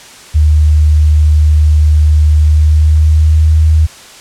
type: tone with pitch glide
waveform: sine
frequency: 76.1 to 78.38 Hz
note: D#2 to D#2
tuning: -38 to +13 cents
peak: -4 dBFS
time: 0.34-3.87 s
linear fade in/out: 20 ms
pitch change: +51 cents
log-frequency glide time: 2.38-3.56 s
effects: white hiss -34 dBFS RMS until 4.2 s + low-pass 8000 Hz 12 dB/octave